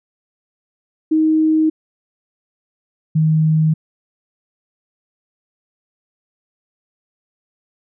sine tone pair in turn, 314.2 / 157.1 Hz, D#4 / D#3, +17 / +17 cents, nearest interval octave, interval 1200 cents, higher first, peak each -11 dBFS, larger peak neither, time 1.11-1.7 / 3.15-3.74 s, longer neither, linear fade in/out 10 ms, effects none

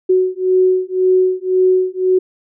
sine beating tone pair, 370 / 371.9 Hz, F#4 / F#4, 0 / +9 cents, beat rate 1.9 Hz, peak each -14 dBFS, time 0.09-2.19 s, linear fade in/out 10 ms, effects none

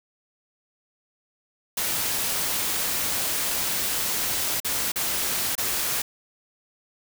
white noise with dropouts, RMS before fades -26 dBFS, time 1.77-6.02 s, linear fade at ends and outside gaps 5 ms, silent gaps 4.602-4.646 / 4.92-4.958 / 5.553-5.579 s, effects none

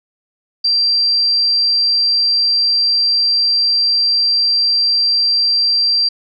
sine tone, 4716 Hz, D8, 6 cents sharp, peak -11 dBFS, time 0.64-6.09 s, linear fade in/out 10 ms, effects none

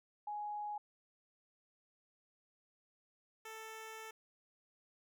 sine / 10% pulse tone pair in turn, 834 / 441.8 Hz, G#5 / A4, +7 / +7 cents, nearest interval major seventh, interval 1100 cents, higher first, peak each -39 / -39 dBFS, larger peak neither, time 0.27-0.78 / 3.45-4.11 s, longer second, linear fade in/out 5 ms, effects none

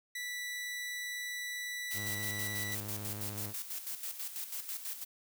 sawtooth tone, 1967 Hz, B6, 7 cents flat, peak -34 dBFS, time 0.15-2.75 s, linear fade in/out 5 ms
blue noise with tremolo, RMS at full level -39 dBFS, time 1.9-5.05 s, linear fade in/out 20 ms, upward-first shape square, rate 6.1 Hz, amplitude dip 60%
sawtooth tone with vibrato, 103.8 Hz, G#2, in tune, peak -37 dBFS, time 1.93-3.54 s, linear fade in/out 50 ms, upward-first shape sine, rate 16 Hz, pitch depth 30 cents each way
effects none

